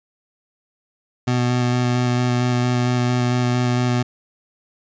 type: tone with vibrato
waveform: 25% pulse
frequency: 123.47 Hz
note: B2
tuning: in tune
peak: -13 dBFS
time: 1.27-4.03 s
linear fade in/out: 10 ms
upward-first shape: square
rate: 4.4 Hz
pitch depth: 10 cents each way
effects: resampled to 16000 Hz